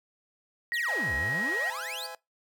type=tone; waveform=sine; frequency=1894 Hz; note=A#6; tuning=27 cents sharp; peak=-28 dBFS; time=0.72-1.7 s; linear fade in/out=0 ms
type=exponential two-way sweep; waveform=40% pulse; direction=down then up; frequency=4978 to 60.7 to 4978 Hz; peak=-34 dBFS; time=0.73-2.07 s; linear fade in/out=10 ms; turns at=1.15 s
type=chord; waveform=25% pulse; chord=C augmented; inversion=none; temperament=equal with one note detuned; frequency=512.5 / 659.3 / 830.6 Hz; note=C5 / E5 / G#5; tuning=-36 / 0 / 0 cents; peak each=-41 / -41 / -38 dBFS; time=0.88-2.15 s; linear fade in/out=2 ms
effects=noise-tail reverb RT60 0.2 s tail -22 dB re dry